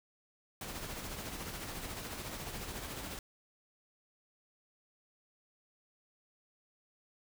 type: noise with tremolo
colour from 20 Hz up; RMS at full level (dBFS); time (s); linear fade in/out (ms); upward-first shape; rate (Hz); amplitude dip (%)
pink; -41; 0.61-3.19; 2; sine; 14; 40
effects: none